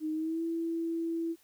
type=tone with pitch glide; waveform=sine; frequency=311.1 to 331.5 Hz; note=D#4 to E4; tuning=0 to +10 cents; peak=-30 dBFS; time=0-1.36 s; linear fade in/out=50 ms; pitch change=+110 cents; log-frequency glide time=0.12-0.43 s; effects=white hiss -65 dBFS RMS until 1.43 s